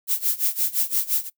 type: noise with tremolo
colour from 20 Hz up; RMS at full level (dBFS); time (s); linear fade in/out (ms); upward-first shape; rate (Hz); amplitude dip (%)
violet; -20; 0.07-1.3; 50; sine; 5.8; 90
effects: noise-tail reverb RT60 0.1 s tail -21 dB re dry